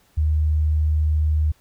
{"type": "tone", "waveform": "sine", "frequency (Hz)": 76.8, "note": "D#2", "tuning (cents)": -22, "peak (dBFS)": -16, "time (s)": [0.17, 1.52], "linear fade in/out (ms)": 10, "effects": ["pink hiss -59 dBFS RMS until 1.6 s"]}